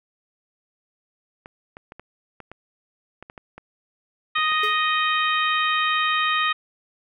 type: clicks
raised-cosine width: 0.5 ms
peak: -24 dBFS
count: 12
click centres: 1.459 / 1.769 / 1.921 / 1.996 / 2.403 / 2.516 / 3.226 / 3.299 / 3.378 / 3.58 / 4.384 / 4.52 s
type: harmonic tone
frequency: 622.3 Hz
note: D#5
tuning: in tune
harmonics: 2 / 3 / 4 / 5 / 6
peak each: -22 / -25 / -27 / -29 / -29 dBFS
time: 4.35-6.53 s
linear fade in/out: 10 ms
type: tone with exponential decay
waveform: square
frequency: 423.8 Hz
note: G#4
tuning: 35 cents sharp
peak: -27 dBFS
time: 4.63-4.82 s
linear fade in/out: 5 ms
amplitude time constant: 41 ms
effects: none